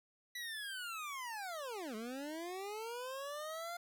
25% pulse linear two-way sweep, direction down then up, 1975.5 to 210.1 to 703 Hz, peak -38 dBFS, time 0.35-3.77 s, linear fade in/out 5 ms, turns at 1.95 s, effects 12-bit

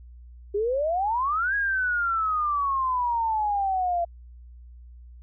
sine exponential two-way sweep, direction up then down, 394.2 to 1661.2 to 678 Hz, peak -22 dBFS, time 0.54-4.05 s, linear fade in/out 10 ms, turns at 1.55 s, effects added 60 Hz sine -43 dBFS peak until 5.22 s

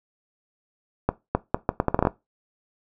accelerating click train, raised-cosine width 1 ms, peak -5 dBFS, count 11, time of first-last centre 1.09-2.071 s, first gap 260 ms, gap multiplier 0.75, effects noise-tail reverb RT60 0.2 s tail -18 dB re dry

